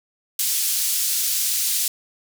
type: band-pass noise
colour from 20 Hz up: white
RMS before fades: -22 dBFS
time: 0.39-1.88 s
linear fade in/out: 2 ms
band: 4000 to 16000 Hz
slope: 12 dB/octave
effects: none